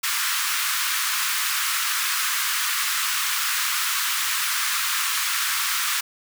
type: high-pass noise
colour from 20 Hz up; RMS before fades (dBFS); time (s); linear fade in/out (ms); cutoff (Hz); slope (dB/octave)
pink; -24; 0.03-6.01; 10; 1100; 48
effects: none